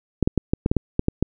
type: clicks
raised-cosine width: 3 ms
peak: -5 dBFS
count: 10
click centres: 0.227 / 0.275 / 0.377 / 0.535 / 0.661 / 0.715 / 0.767 / 0.994 / 1.084 / 1.226 s
effects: none